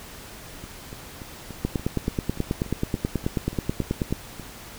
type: two click trains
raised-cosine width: 3 ms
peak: -24 / -10 dBFS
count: 14 / 24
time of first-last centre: 0.64-4.397 / 1.65-4.126 s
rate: 3.46 / 9.29 Hz
effects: pink hiss -42 dBFS RMS until 4.78 s